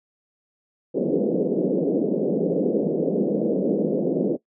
white band-pass noise, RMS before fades -22 dBFS, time 0.94-4.37 s, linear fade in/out 20 ms, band 170 to 520 Hz, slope 48 dB/octave, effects noise-tail reverb RT60 0.1 s tail -19 dB re dry

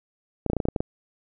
clicks, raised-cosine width 2 ms, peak -11 dBFS, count 9, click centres 0.463 / 0.5 / 0.533 / 0.567 / 0.602 / 0.654 / 0.686 / 0.762 / 0.805 s, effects none

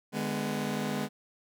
sawtooth chord, G# diminished, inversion second, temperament just, 149.51 / 207.7 / 249.2 Hz, D3 / G#3 / B3, +31 / 0 / +16 cents, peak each -33 / -29 / -31 dBFS, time 0.12-1.09 s, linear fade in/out 50 ms, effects none

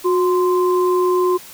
sine tone pair together, 363.3 / 1040.1 Hz, F#4 / C6, -32 / -11 cents, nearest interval octave + tritone, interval 1821 cents, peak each -14 / -20 dBFS, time 0.04-1.38 s, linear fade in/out 20 ms, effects white hiss -39 dBFS RMS until 1.53 s

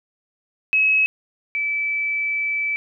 sine tone pair in turn, 2566 / 2310 Hz, E7 / D7, -47 / -29 cents, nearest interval major second, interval 182 cents, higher first, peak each -14 / -20 dBFS, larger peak first, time 0.73-1.06 / 1.55-2.76 s, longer second, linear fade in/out 0 ms, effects none

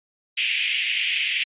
pink band-pass noise, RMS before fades -24 dBFS, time 0.37-1.44 s, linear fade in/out 10 ms, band 2200 to 3200 Hz, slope 48 dB/octave, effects resampled to 8000 Hz

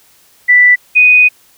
sine tone pair in turn, 1975.5 / 2489 Hz, B6 / D#7, 0 / 0 cents, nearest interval major third, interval 400 cents, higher second, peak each -3 dBFS, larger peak neither, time 0.48-0.76 / 0.95-1.29 s, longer second, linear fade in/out 20 ms, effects white hiss -48 dBFS RMS until 1.57 s

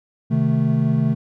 triangle chord, A diminished, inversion first, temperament equal, 130.81 / 155.56 / 220 Hz, C3 / Eb3 / A3, 0 / 0 / 0 cents, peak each -18 dBFS, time 0.3-1.15 s, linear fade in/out 20 ms, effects none

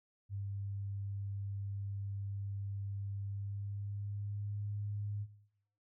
sine tone with pitch glide, 99.6 to 102.93 Hz, G2 to G#2, +28 to -15 cents, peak -37 dBFS, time 0.29-5.27 s, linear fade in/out 50 ms, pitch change +57 cents, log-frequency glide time 3.19-4.65 s, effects noise-tail reverb RT60 0.8 s tail -19 dB re dry

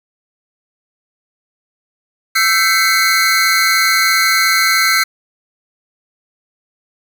square tone cluster, 1325 / 1550 / 2020 / 2197 / 4186 Hz, E6 / G6 / B6 / C#7 / C8, +9 / -20 / +39 / -16 / 0 cents, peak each -18 dBFS, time 2.35-5.04 s, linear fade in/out 10 ms, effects 7-bit

